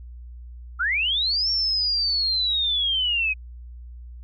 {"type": "linear two-way sweep", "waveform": "sine", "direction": "up then down", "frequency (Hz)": [1300, 5500, 2497], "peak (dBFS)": -20, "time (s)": [0.79, 3.34], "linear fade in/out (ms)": 20, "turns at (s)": 1.5, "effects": ["added 60 Hz sine -37 dBFS peak until 4.23 s"]}